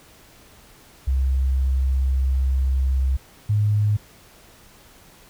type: tone pair in turn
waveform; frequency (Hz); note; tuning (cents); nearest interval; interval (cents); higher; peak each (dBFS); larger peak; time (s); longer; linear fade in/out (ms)
sine; 66 / 104.77; C2 / G#2; +16 / +16; minor sixth; 800; second; -17 / -16; second; 1.07-3.17 / 3.49-3.97; first; 10
effects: pink hiss -50 dBFS RMS until 5.29 s